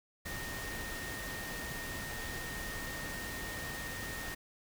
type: tone in noise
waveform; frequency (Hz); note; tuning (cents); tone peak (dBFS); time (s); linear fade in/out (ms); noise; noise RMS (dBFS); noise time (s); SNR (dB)
sine; 1846; A#6; -17; -43; 0.25-4.35; 10; pink; -42; 0.25-4.35; -4
effects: none